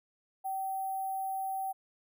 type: tone with sample-and-hold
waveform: sine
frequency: 770 Hz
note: G5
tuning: 31 cents flat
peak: -32 dBFS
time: 0.44-1.73 s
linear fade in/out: 20 ms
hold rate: 11025 Hz
effects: none